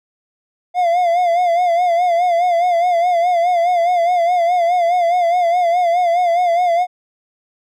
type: tone with vibrato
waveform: triangle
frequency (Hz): 699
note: F5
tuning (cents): +1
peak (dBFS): -10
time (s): 0.74-6.87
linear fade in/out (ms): 50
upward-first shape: sine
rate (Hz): 4.8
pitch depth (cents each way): 70
effects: none